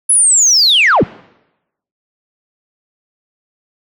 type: linear sweep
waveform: sine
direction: down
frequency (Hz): 10500 to 51.91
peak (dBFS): -5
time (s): 0.09-1.04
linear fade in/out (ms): 10
effects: noise-tail reverb RT60 0.9 s tail -24 dB re dry + tanh soft clip ceiling -4 dBFS